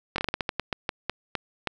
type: slowing click train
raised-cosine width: 0.3 ms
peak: -10 dBFS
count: 14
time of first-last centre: 0.16-1.673 s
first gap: 22 ms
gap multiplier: 1.25
effects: none